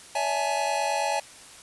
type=chord; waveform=square; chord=A major seventh; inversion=first; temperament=equal with one note detuned; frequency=569 / 659.3 / 830.6 / 880 Hz; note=C#5 / E5 / G#5 / A5; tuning=+45 / 0 / 0 / 0 cents; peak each=-32 / -32 / -28 / -32 dBFS; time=0.15-1.2 s; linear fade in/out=5 ms; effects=white hiss -47 dBFS RMS until 1.62 s + resampled to 24000 Hz